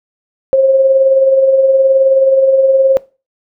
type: tone with tremolo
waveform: sine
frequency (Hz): 535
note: C5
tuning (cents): +38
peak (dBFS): -4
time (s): 0.53-2.97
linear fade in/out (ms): 0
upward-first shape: sine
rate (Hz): 19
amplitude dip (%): 40
effects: noise-tail reverb RT60 0.3 s tail -21 dB re dry